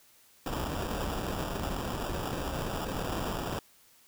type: noise with sample-and-hold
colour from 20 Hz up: pink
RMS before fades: -34 dBFS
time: 0.46-3.59 s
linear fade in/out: 2 ms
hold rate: 2100 Hz
effects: white hiss -61 dBFS RMS until 4.07 s